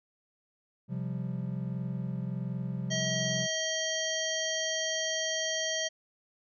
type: chord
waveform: triangle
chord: C suspended fourth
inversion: none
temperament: equal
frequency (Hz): 130.81 / 174.61 / 196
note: C3 / F3 / G3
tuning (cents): 0 / 0 / 0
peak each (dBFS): -33 / -34 / -37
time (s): 0.88-3.48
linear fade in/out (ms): 50
type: harmonic tone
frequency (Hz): 638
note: D#5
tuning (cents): +43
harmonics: 1 / 3 / 5 / 7 / 9 / 10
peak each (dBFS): -35 / -36 / -35 / -40 / -36 / -40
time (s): 2.9-5.89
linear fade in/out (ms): 20
effects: none